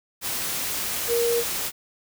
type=tone in noise; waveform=sine; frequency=470 Hz; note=A#4; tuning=14 cents sharp; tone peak=-20 dBFS; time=1.07-1.44 s; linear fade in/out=50 ms; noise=white; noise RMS=-28 dBFS; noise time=0.21-1.72 s; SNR=+5 dB; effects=none